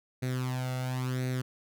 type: tone with flanger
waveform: sawtooth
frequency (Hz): 127.8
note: C3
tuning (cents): -40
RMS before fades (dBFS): -32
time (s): 0.22-1.42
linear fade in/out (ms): 10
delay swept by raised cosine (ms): 0.48 to 1.46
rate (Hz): 0.96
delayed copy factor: +0.7
effects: none